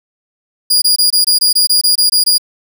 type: tone bursts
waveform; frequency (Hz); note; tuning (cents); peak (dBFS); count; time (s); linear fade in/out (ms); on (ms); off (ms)
sawtooth; 4857; D#8; -43; -5; 12; 0.7-2.382; 10; 120; 22
effects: none